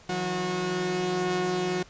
sawtooth tone cluster, 159.9 / 182 / 363.6 Hz, D#3 / F#3 / F#4, +48 / -28 / -30 cents, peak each -32 / -28 / -24 dBFS, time 0.09-1.83 s, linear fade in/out 5 ms, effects pink hiss -53 dBFS RMS until 1.89 s + resampled to 16000 Hz

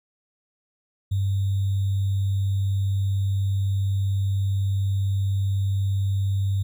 sine tone with sample-and-hold, 97.9 Hz, G2, 2 cents flat, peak -20 dBFS, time 1.11-6.63 s, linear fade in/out 10 ms, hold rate 3675 Hz, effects none

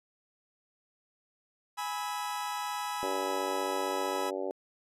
40% pulse chord, E major, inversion first, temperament equal with one note detuned, 830.6 / 987.8 / 1296.6 Hz, G#5 / B5 / E6, 0 / 0 / -29 cents, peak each -36 / -36 / -39 dBFS, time 1.77-4.31 s, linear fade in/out 20 ms
harmonic tone, 95.4 Hz, G2, 47 cents flat, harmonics 3 / 4 / 5 / 6 / 7 / 8 / 9, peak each -41 / -36 / -39 / -37 / -45 / -47 / -47 dBFS, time 3.03-4.51 s, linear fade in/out 0 ms
effects resampled to 32000 Hz

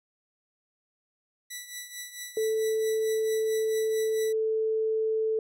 10% pulse tone with tremolo, 1966 Hz, B6, 8 cents flat, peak -26 dBFS, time 1.5-4.33 s, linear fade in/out 10 ms, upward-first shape triangle, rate 4.5 Hz, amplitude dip 75%
sine tone, 440 Hz, A4, in tune, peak -24 dBFS, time 2.37-5.39 s, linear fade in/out 2 ms
effects none

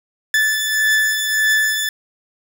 40% pulse beating tone pair, 1744 / 1745.7 Hz, A6 / A6, -16 / -14 cents, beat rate 1.7 Hz, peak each -21 / -15 dBFS, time 0.34-1.89 s, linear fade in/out 2 ms, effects none

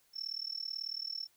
sine tone with amplitude modulation, 5400 Hz, E8, 41 cents sharp, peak -33 dBFS, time 0.13-1.28 s, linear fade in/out 50 ms, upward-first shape sine, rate 38.2 Hz, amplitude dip 95%, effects white hiss -70 dBFS RMS until 1.36 s

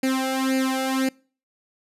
sawtooth tone with flanger, 263.4 Hz, C4, 12 cents sharp, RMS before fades -23 dBFS, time 0.03-1.09 s, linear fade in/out 5 ms, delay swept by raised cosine 0.43 to 1.43 ms, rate 1.9 Hz, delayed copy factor +0.9, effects noise-tail reverb RT60 0.4 s tail -25 dB re dry + resampled to 32000 Hz

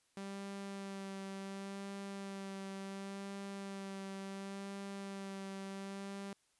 sawtooth tone with vibrato, 196 Hz, G3, in tune, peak -39 dBFS, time 0.17-6.33 s, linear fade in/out 2 ms, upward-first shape sine, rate 0.7 Hz, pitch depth 16 cents each way, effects white hiss -75 dBFS RMS until 6.59 s + resampled to 24000 Hz

